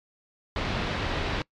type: low-pass noise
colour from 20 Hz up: pink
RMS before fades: -29 dBFS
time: 0.56-1.42 s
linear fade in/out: 2 ms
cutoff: 4100 Hz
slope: 24 dB/octave
effects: noise-tail reverb RT60 0.1 s tail -23 dB re dry + MP3 96 kbps